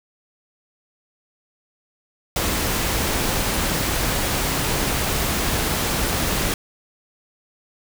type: noise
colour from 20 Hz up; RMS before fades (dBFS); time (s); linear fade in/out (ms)
pink; -22; 2.36-6.54; 2
effects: none